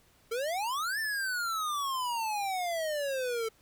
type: exponential two-way sweep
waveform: square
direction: up then down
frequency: 440 to 1800 to 440 Hz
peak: -31 dBFS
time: 0.31-3.49 s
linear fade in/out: 10 ms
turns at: 0.99 s
effects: pink hiss -64 dBFS RMS until 3.61 s